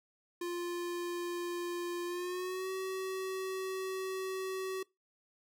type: tone with pitch glide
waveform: square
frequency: 349.2 to 378.6 Hz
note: F4 to F#4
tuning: 0 to +40 cents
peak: -36 dBFS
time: 0.41-4.83 s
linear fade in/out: 5 ms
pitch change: +140 cents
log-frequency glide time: 2.06-2.7 s
effects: noise-tail reverb RT60 0.2 s tail -22 dB re dry